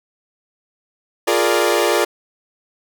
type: chord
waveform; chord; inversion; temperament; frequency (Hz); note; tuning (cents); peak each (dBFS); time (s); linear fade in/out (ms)
sawtooth; Bb dominant seventh; second; equal; 349.2 / 415.3 / 466.2 / 587.3; F4 / Ab4 / Bb4 / D5; 0 / 0 / 0 / 0; -16; 1.27-2.05; 10
effects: none